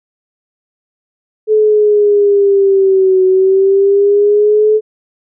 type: linear two-way sweep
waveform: sine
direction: down then up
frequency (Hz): 432.8 to 372.8 to 432.8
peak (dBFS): -6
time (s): 1.47-4.81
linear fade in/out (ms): 50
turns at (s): 3.24
effects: none